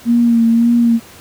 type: tone with vibrato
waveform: sine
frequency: 233.1 Hz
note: A#3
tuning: in tune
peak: -8 dBFS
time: 0.05-1 s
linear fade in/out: 50 ms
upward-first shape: sine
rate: 1.8 Hz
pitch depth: 32 cents each way
effects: pink hiss -39 dBFS RMS until 1.2 s + high-pass 80 Hz 12 dB/octave